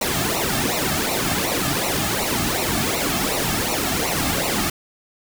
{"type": "noise with flanger", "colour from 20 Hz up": "pink", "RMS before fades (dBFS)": -22, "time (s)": [0.01, 4.7], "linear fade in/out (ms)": 5, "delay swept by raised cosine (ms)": [0.6, 2.1], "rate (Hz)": 2.7, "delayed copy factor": -0.8, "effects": []}